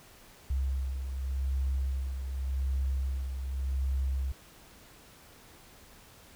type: beating tone pair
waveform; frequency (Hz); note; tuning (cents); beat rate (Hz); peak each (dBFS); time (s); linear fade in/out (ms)
sine; 66.5 / 67.37; C2 / C#2; +29 / -49; 0.87; -29 / -38; 0.5-4.32; 5
effects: pink hiss -55 dBFS RMS until 6.35 s